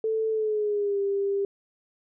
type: tone with pitch glide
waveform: sine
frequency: 441.4 to 397.8 Hz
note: A4 to G4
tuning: +5 to +25 cents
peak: -23 dBFS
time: 0.04-1.45 s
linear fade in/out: 2 ms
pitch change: -180 cents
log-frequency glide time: 0.3-1 s
effects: none